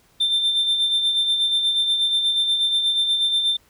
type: tone with tremolo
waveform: sine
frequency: 3574 Hz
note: A7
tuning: 26 cents sharp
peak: -13 dBFS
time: 0.2-3.57 s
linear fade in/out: 10 ms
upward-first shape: sine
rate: 8.3 Hz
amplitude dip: 55%
effects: tanh soft clip ceiling -15 dBFS + pink hiss -58 dBFS RMS until 3.69 s